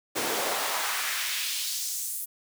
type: noise with high-pass filter sweep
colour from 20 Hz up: pink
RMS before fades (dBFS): -30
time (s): 0.15-2.26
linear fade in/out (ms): 20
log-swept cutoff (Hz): 310 to 11000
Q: 1.3
effects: none